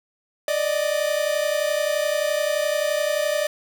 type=tone pair together; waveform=45% pulse; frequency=586 / 617.6 Hz; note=D5 / D#5; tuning=-4 / -13 cents; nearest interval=minor second; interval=91 cents; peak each=-23 / -24 dBFS; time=0.48-3.47 s; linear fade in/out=2 ms; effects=none